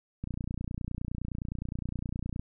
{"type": "click train", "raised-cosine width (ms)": 5, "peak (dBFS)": -22, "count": 65, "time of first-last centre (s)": [0.24, 2.395], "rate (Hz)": 29.7, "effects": []}